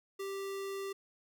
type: tone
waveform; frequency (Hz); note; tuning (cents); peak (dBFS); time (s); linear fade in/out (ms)
square; 392; G4; 0; -38; 0.19-0.93; 10
effects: none